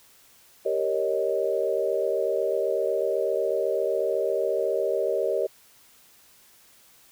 sine chord, Eb dominant seventh, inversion first, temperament equal, 392 / 466.2 / 554.4 / 622.3 Hz, G4 / Bb4 / Db5 / Eb5, 0 / 0 / 0 / 0 cents, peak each -28 dBFS, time 0.65-5.47 s, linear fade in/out 10 ms, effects white hiss -56 dBFS RMS until 7.11 s

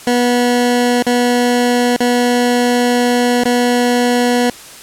20% pulse tone with dropouts, 243.8 Hz, B3, 22 cents flat, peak -6 dBFS, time 0.07-4.5 s, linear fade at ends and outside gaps 2 ms, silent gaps 1.025-1.066 / 1.964-2.004 / 3.436-3.454 s, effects white hiss -35 dBFS RMS until 4.82 s + low-pass 11000 Hz 12 dB/octave

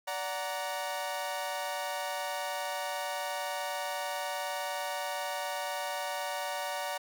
sawtooth chord, D augmented, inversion none, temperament equal with one note detuned, 580.2 / 740 / 932.3 Hz, D5 / F#5 / A#5, -21 / 0 / 0 cents, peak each -34 dBFS, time 0.07-6.98 s, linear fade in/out 10 ms, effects none

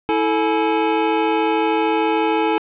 square tone cluster, 326.3 / 439.8 / 847 Hz, E4 / A4 / G#5, -18 / -1 / +34 cents, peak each -21 dBFS, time 0.09-2.58 s, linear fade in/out 0 ms, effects resampled to 8000 Hz + 8-bit

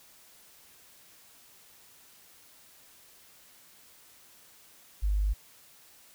sine tone, 50.6 Hz, G#1, 44 cents flat, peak -24 dBFS, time 5.02-5.34 s, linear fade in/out 20 ms, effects white hiss -57 dBFS RMS until 6.14 s

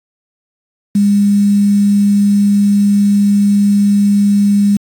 sine tone with quantisation, 202.8 Hz, G#3, 41 cents flat, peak -7 dBFS, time 0.95-4.77 s, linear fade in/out 5 ms, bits 5, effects AAC 64 kbps

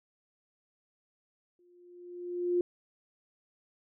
sine tone with exponential growth, 353.3 Hz, F4, 20 cents sharp, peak -23 dBFS, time 1.59-2.61 s, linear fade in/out 2 ms, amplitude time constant 220 ms, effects none

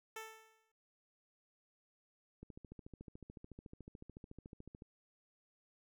10% pulse tone with exponential decay, 441.8 Hz, A4, 7 cents sharp, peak -35 dBFS, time 0.16-0.72 s, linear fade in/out 5 ms, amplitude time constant 120 ms
click train, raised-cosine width 3 ms, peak -38 dBFS, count 34, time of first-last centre 2.43-4.821 s, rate 13.8 Hz
effects none

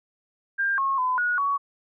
sine tone with pitch steps, 1596 / 1087 / 1012 / 1454 / 1123 Hz, G6 / C#6 / B5 / F#6 / C#6, +31 / -34 / +42 / -31 / +22 cents, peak -21 dBFS, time 0.58-1.58 s, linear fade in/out 20 ms, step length 200 ms, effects none

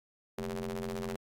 sawtooth ring-modulated tone, 89.6 Hz, F2, 45 cents sharp, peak -28 dBFS, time 0.38-1.16 s, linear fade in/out 5 ms, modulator 306 Hz, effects AAC 48 kbps

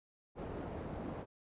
white low-pass noise, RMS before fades -43 dBFS, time 0.35-1.26 s, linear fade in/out 50 ms, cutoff 490 Hz, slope 12 dB/octave, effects resampled to 8000 Hz

